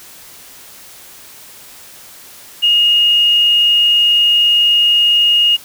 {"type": "tone with quantisation", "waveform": "sine", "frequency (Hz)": 2858, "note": "F7", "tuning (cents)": 39, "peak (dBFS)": -8, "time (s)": [2.62, 5.57], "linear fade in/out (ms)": 20, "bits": 6, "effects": ["white hiss -38 dBFS RMS until 5.64 s"]}